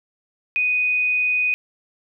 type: tone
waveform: sine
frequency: 2489 Hz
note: D#7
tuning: in tune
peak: -17 dBFS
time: 0.56-1.54 s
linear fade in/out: 0 ms
effects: none